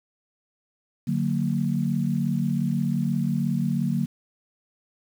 sine chord, D augmented, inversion none, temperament just, 146.83 / 183.54 / 229.4 Hz, D3 / F#3 / A#3, 0 / -14 / -28 cents, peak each -26 dBFS, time 1.07-4.06 s, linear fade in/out 10 ms, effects 8-bit

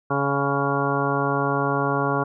harmonic tone, 140 Hz, C#3, 18 cents sharp, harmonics 1 / 2 / 3 / 4 / 5 / 6 / 7 / 8 / 10, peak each -27 / -28 / -27 / -30 / -30 / -30 / -31 / -27 / -29 dBFS, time 0.1-2.24 s, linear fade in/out 10 ms, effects none

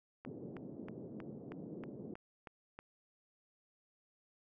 click train, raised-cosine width 0.5 ms, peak -33 dBFS, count 9, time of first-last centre 0.25-2.79 s, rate 3.15 Hz
pink band-pass noise, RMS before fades -48 dBFS, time 0.26-2.14 s, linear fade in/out 2 ms, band 150 to 450 Hz, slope 24 dB/octave
effects none

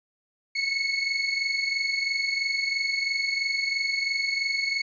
30% pulse tone pair together, 2194 / 2217 Hz, C#7 / C#7, -18 / 0 cents, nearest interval unison, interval 18 cents, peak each -23 / -27 dBFS, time 0.55-4.82 s, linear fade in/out 10 ms, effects resampled to 16000 Hz

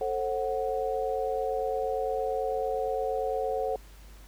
sine chord, F# diminished, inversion first, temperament just, 444 / 532.8 / 740 Hz, A4 / C5 / F#5, +16 / +31 / 0 cents, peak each -31 / -31 / -32 dBFS, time 0.01-3.76 s, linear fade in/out 2 ms, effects added 50 Hz sine -47 dBFS peak until 4.27 s + pink hiss -56 dBFS RMS until 4.27 s

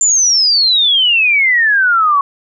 sine exponential sweep, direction down, 7300 to 1100 Hz, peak -8 dBFS, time 0.01-2.21 s, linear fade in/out 2 ms, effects none

